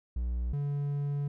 triangle tone pair in turn, 60.3 / 143.15 Hz, B1 / D3, -41 / -44 cents, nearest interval octave + minor third, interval 1497 cents, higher second, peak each -27 / -27 dBFS, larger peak neither, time 0.16-0.53 / 0.53-1.28 s, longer second, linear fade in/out 5 ms, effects none

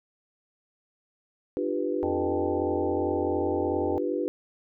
sine chord, G dominant seventh, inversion second, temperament equal with one note detuned, 298.6 / 349.2 / 392 / 493.9 Hz, D4 / F4 / G4 / B4, +29 / 0 / 0 / 0 cents, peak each -31 dBFS, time 1.57-4.28 s, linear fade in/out 0 ms
harmonic tone, 87.31 Hz, F2, in tune, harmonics 1 / 3 / 5 / 7 / 9 / 10, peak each -36 / -40 / -35 / -36 / -35 / -38 dBFS, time 2.03-3.98 s, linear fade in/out 0 ms
effects none

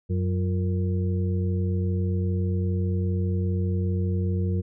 harmonic tone with a mistuned harmonic, 92.5 Hz, F#2, in tune, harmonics 1 / 2 / 4 / 5, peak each -23 / -29 / -35 / -37 dBFS, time 0.09-4.62 s, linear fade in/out 20 ms, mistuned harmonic 4, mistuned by -83 cents, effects none

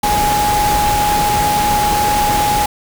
sine tone in noise, 832 Hz, G#5, 3 cents sharp, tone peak -13 dBFS, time 0.03-2.66 s, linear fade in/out 5 ms, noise pink, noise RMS -19 dBFS, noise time 0.03-2.66 s, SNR +3 dB, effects none

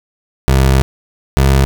25% pulse tone pair in turn, 66.4 / 67.52 Hz, C2 / C#2, +26 / -45 cents, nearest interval unison, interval 29 cents, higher second, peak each -4 dBFS, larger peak neither, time 0.48-0.82 / 1.37-1.65 s, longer first, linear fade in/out 0 ms, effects none

